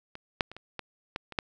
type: clicks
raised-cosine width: 0.3 ms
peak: -25 / -8 / -27 / -27 / -19 / -16 / -26 / -11 dBFS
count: 8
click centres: 0.154 / 0.408 / 0.516 / 0.566 / 0.793 / 1.161 / 1.323 / 1.388 s
effects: none